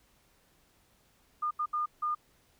sine tone bursts at uneven times, 1214 Hz, D#6, 43 cents flat, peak -28 dBFS, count 4, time 1.42-1.51 / 1.59-1.66 / 1.73-1.86 / 2.02-2.15 s, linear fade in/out 10 ms, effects pink hiss -67 dBFS RMS until 2.59 s

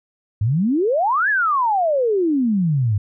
sine exponential two-way sweep, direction up then down, 97.1 to 1760 to 97.1 Hz, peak -15 dBFS, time 0.41-2.98 s, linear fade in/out 5 ms, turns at 1.29 s, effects none

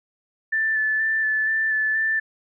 sine tone with vibrato, 1756 Hz, A6, 4 cents flat, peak -19 dBFS, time 0.52-2.2 s, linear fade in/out 10 ms, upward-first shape square, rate 2.1 Hz, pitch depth 14 cents each way, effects none

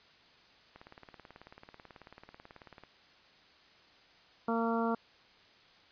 click train, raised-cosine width 0.5 ms, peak -35 dBFS, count 39, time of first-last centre 0.76-2.837 s, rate 18.3 Hz
harmonic tone, 229.3 Hz, A#3, 28 cents flat, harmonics 1 / 2 / 3 / 4 / 5 / 6, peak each -32 / -35 / -37 / -38 / -39 / -40 dBFS, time 4.48-4.95 s, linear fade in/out 5 ms
effects white hiss -61 dBFS RMS until 5.91 s + resampled to 11025 Hz

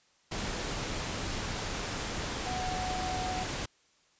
sine tone in noise, 740 Hz, F#5, in tune, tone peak -34 dBFS, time 2.46-3.44 s, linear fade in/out 10 ms, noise pink, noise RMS -35 dBFS, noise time 0.31-3.66 s, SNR -2 dB, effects white hiss -67 dBFS RMS until 4.19 s + resampled to 16000 Hz

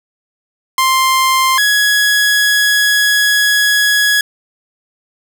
sawtooth tone pair in turn, 1050 / 1675 Hz, C6 / G#6, +6 / +14 cents, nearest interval minor sixth, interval 808 cents, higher second, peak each -6 dBFS, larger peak neither, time 0.78-1.58 / 1.58-4.21 s, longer second, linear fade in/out 2 ms, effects 7-bit

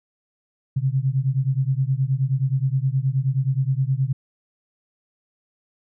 sine beating tone pair, 129.3 / 138.8 Hz, C3 / C#3, -20 / +3 cents, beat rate 9.5 Hz, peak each -21 / -22 dBFS, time 0.76-4.13 s, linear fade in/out 10 ms, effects none

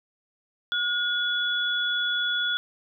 sine tone pair together, 1439 / 3404 Hz, F#6 / G#7, -49 / +42 cents, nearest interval octave + minor third, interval 1491 cents, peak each -26 dBFS, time 0.72-2.57 s, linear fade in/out 0 ms, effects none

